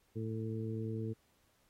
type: harmonic tone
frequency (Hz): 111.1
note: A2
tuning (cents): +17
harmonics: 1 / 2 / 3 / 4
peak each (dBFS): -38 / -42 / -44 / -44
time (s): 0.15-1.14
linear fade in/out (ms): 20
effects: pink hiss -73 dBFS RMS until 1.69 s + AAC 48 kbps